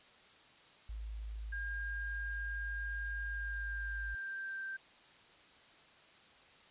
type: tone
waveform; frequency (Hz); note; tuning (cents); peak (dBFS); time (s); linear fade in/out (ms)
sine; 53.8; A1; -38; -40; 0.89-4.15; 5
type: tone with pitch glide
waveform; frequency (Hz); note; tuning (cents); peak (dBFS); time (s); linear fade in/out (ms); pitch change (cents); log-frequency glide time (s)
sine; 1615 to 1567.2; G#6 to G6; -49 to -1; -39; 1.52-4.77; 10; -52; 3.28-4.65
effects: white hiss -61 dBFS RMS until 6.7 s + resampled to 8000 Hz